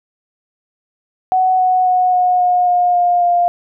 sine tone with pitch steps, 745 / 738.6 / 732.2 / 725.9 / 719.6 / 713.4 / 707.3 / 701.2 Hz, F#5 / F#5 / F#5 / F#5 / F#5 / F5 / F5 / F5, +12 / -3 / -18 / -33 / -48 / +37 / +22 / +7 cents, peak -10 dBFS, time 1.32-3.48 s, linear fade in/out 0 ms, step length 270 ms, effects none

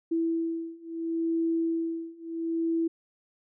sine beating tone pair, 329.6 / 330.33 Hz, E4 / E4, 0 / +4 cents, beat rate 0.73 Hz, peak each -30 / -29 dBFS, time 0.11-2.88 s, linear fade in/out 10 ms, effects none

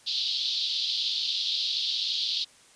white band-pass noise, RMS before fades -29 dBFS, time 0.06-2.45 s, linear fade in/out 20 ms, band 3300 to 4500 Hz, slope 48 dB/octave, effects white hiss -56 dBFS RMS until 2.75 s + resampled to 22050 Hz

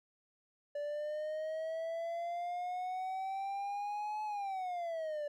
triangle exponential two-way sweep, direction up then down, 580 to 857 to 580 Hz, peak -34 dBFS, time 0.75-5.28 s, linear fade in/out 5 ms, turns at 4.24 s, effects none

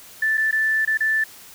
sine tone with dropouts, 1760 Hz, A6, in tune, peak -17 dBFS, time 0.22-1.24 s, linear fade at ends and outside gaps 5 ms, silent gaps 0.373-0.377 / 0.512-0.526 / 0.851-0.874 / 0.974-1.005 s, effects white hiss -44 dBFS RMS until 1.54 s

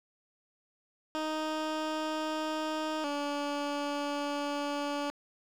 15% pulse tone pair in turn, 311.1 / 288.4 Hz, D#4 / D4, 0 / -31 cents, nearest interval minor second, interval 131 cents, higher first, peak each -25 / -25 dBFS, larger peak neither, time 1.15-3.04 / 3.04-5.1 s, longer second, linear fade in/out 0 ms, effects low-pass 6000 Hz 12 dB/octave + 9-bit

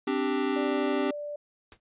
square chord, C suspended second, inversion none, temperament equal, 261.6 / 293.7 / 392 Hz, C4 / D4 / G4, 0 / 0 / 0 cents, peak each -31 / -31 / -30 dBFS, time 0.07-1.11 s, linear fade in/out 5 ms
sine tone, 587.3 Hz, D5, in tune, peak -33 dBFS, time 0.56-1.36 s, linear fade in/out 5 ms
pink noise with exponential decay, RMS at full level -44 dBFS, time 1.72-1.8 s, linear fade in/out 1 ms, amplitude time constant 17 ms
effects resampled to 8000 Hz

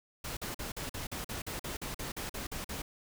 pink noise bursts, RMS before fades -39 dBFS, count 15, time 0.24-2.82 s, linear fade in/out 5 ms, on 130 ms, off 45 ms, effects none

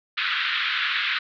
pink band-pass noise, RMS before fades -25 dBFS, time 0.17-1.19 s, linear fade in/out 10 ms, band 1300 to 3900 Hz, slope 48 dB/octave, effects none

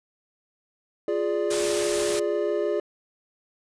triangle chord, D diminished, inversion first, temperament equal, 349.2 / 415.3 / 587.3 Hz, F4 / Ab4 / D5, 0 / 0 / 0 cents, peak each -26 / -24 / -26 dBFS, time 1.08-2.8 s, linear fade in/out 2 ms
white noise, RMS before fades -29 dBFS, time 1.5-2.2 s, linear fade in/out 10 ms
effects resampled to 22050 Hz

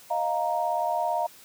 sine chord, Eb suspended second, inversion none, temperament just, 622.3 / 700 / 933.4 Hz, Eb5 / F5 / Bb5, 0 / +4 / +2 cents, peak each -30 / -27 / -28 dBFS, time 0.1-1.27 s, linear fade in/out 10 ms, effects white hiss -51 dBFS RMS until 1.44 s + high-pass 80 Hz 12 dB/octave

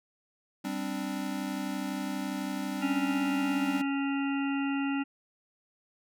square chord, G suspended fourth, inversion none, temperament equal, 196 / 261.6 / 293.7 Hz, G3 / C4 / D4, 0 / 0 / 0 cents, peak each -37 dBFS, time 0.64-3.82 s, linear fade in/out 10 ms
harmonic tone, 277.2 Hz, C#4, in tune, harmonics 1 / 3 / 5 / 7 / 9 / 10, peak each -28 / -39 / -40 / -44 / -45 / -41 dBFS, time 2.81-5.04 s, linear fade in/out 20 ms
effects none

